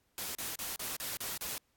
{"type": "noise bursts", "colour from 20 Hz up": "white", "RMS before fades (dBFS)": -39, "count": 7, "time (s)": [0.18, 1.58], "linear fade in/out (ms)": 0, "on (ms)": 170, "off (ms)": 35, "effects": ["pink hiss -75 dBFS RMS until 1.76 s", "AAC 64 kbps"]}